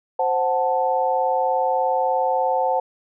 sine chord, F# diminished, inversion second, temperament equal, 523.3 / 740 / 880 Hz, C5 / F#5 / A5, 0 / 0 / 0 cents, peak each -22 dBFS, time 0.19-2.8 s, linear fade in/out 5 ms, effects none

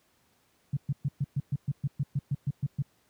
sine tone bursts, 139.5 Hz, C#3, 11 cents sharp, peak -24 dBFS, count 14, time 0.73-2.822 s, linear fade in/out 5 ms, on 38 ms, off 120 ms, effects pink hiss -68 dBFS RMS until 3.09 s + high-pass 80 Hz 12 dB/octave

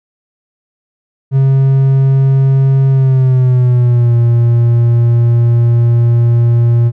triangle tone with pitch glide, 134.9 to 118.12 Hz, C#3 to A#2, -47 to +23 cents, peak -4 dBFS, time 1.31-6.92 s, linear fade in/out 50 ms, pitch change -230 cents, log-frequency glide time 2.9-4.15 s, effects none

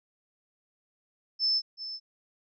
sine tone with echo, 5270 Hz, E8, 1 cent flat, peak -23 dBFS, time 1.39-1.62 s, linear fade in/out 50 ms, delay 380 ms, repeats 1, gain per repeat -12 dB, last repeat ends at 2 s, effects none

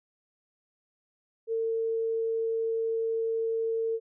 sine tone, 452 Hz, A4, 47 cents sharp, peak -26 dBFS, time 1.47-4 s, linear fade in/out 50 ms, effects none

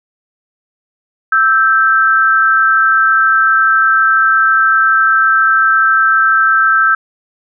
sine tone pair together, 1318.5 / 1566.4 Hz, E6 / G6, 0 / -2 cents, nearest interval minor third, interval 298 cents, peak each -10 dBFS, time 1.32-6.95 s, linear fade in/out 5 ms, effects none

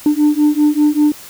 sine beating tone pair, 295.7 / 300.8 Hz, D4 / D4, +12 / +42 cents, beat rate 5.1 Hz, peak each -11 dBFS, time 0.06-1.12 s, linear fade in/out 2 ms, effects tanh soft clip ceiling -6 dBFS + white hiss -36 dBFS RMS until 1.29 s

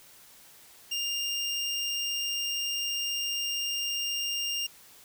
square tone pair together, 2805 / 5589 Hz, F7 / F8, +7 / 0 cents, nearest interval octave, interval 1193 cents, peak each -31 / -35 dBFS, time 0.91-4.67 s, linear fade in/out 10 ms, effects white hiss -54 dBFS RMS until 5.04 s

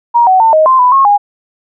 sine tone with pitch steps, 946 / 750 / 899 / 626 / 1043 / 995 / 1085 / 818 Hz, A#5 / F#5 / A5 / D#5 / C6 / B5 / C#6 / G#5, +25 / +23 / +37 / +10 / -6 / +13 / -37 / -26 cents, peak -4 dBFS, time 0.14-1.18 s, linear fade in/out 20 ms, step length 130 ms, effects none

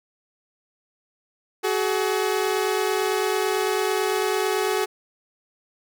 sawtooth tone pair together, 375.6 / 424.6 Hz, F#4 / G#4, +26 / +38 cents, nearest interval major second, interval 212 cents, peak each -20 dBFS, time 1.63-4.86 s, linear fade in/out 20 ms, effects none

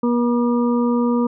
harmonic tone, 240 Hz, B3, 49 cents flat, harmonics 1 / 2 / 4 / 5, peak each -16 / -22 / -28 / -30 dBFS, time 0.03-1.27 s, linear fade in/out 5 ms, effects none

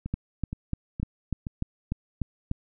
two click trains, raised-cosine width 5 ms, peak -15 / -20 dBFS, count 9 / 4, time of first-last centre 0.14-2.514 / 0.06-1.468 s, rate 3.37 / 2.13 Hz, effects none

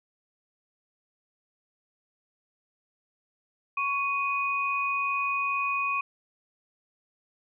sine tone pair together, 1108.7 / 2489 Hz, C#6 / D#7, 0 / 0 cents, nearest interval octave + major second, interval 1400 cents, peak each -28 dBFS, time 3.77-6.01 s, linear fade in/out 5 ms, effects none

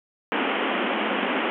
pink band-pass noise, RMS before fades -25 dBFS, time 0.32-1.5 s, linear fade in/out 0 ms, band 200 to 3200 Hz, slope 96 dB/octave, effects none

